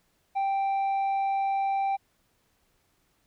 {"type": "tone with tanh clipping", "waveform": "sine", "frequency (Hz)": 784, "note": "G5", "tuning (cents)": 0, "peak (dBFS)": -25, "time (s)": [0.35, 1.97], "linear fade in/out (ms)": 20, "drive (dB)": 4, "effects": ["pink hiss -70 dBFS RMS until 3.26 s"]}